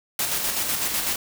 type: noise with tremolo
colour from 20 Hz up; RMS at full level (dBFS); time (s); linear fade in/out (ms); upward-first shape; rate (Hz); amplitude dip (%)
white; -24; 0.19-1.16; 2; square; 8; 35
effects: none